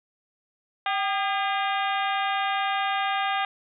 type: harmonic tone with a mistuned harmonic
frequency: 405.1 Hz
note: G#4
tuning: 43 cents flat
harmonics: 2 / 3 / 4 / 5 / 6 / 7 / 8 / 9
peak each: -26 / -30 / -32 / -34 / -36 / -37 / -38 / -39 dBFS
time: 0.86-3.45 s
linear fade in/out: 2 ms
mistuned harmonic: 2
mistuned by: -66 cents
effects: none